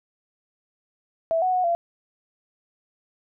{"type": "tone with pitch steps", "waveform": "sine", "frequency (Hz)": [657, 740, 733, 684], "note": ["E5", "F#5", "F#5", "F5"], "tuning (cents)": [-6, 0, -16, -36], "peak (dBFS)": -19, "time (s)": [1.31, 1.75], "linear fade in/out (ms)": 0, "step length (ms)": 110, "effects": []}